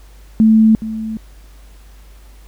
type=tone with echo; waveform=sine; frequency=220 Hz; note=A3; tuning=in tune; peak=-6 dBFS; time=0.4-0.75 s; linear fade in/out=0 ms; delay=420 ms; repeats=1; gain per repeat=-14 dB; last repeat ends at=1.17 s; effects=added 50 Hz sine -38 dBFS peak until 2.47 s + pink hiss -50 dBFS RMS until 2.47 s